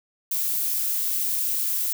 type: noise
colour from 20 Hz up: violet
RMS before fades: -25 dBFS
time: 0.31-1.93 s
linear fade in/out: 5 ms
effects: none